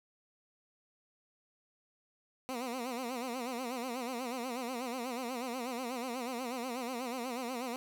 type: tone with vibrato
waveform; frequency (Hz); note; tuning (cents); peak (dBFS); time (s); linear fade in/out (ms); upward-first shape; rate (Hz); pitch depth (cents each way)
15% pulse; 247.6; B3; +5; -30; 2.49-7.76; 0; sine; 8.2; 120
effects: none